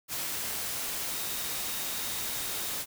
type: tone in noise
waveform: sine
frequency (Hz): 3729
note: A#7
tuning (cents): 0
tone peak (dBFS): -45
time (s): 1.09-2.77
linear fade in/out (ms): 50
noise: white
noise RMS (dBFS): -34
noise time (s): 0.08-2.86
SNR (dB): -14
effects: none